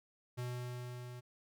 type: tone with level ramp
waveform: square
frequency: 123.47 Hz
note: B2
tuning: in tune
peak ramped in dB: -38 to -47 dBFS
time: 0.37-1.21 s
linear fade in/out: 20 ms
effects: none